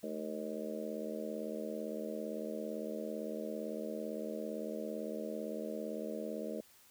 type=harmonic tone with a mistuned harmonic; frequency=77.78 Hz; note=D#2; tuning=in tune; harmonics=3 / 4 / 5 / 6 / 7 / 8; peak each=-43 / -46 / -48 / -44 / -45 / -45 dBFS; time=0.03-6.61 s; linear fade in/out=5 ms; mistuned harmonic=3; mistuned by=-130 cents; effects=white hiss -63 dBFS RMS until 6.9 s